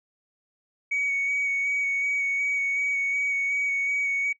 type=tone with vibrato; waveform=sine; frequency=2244 Hz; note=C#7; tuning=21 cents sharp; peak=-22 dBFS; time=0.91-4.33 s; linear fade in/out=10 ms; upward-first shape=square; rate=2.7 Hz; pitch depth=13 cents each way; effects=noise-tail reverb RT60 0.1 s tail -17 dB re dry + tanh soft clip ceiling -20 dBFS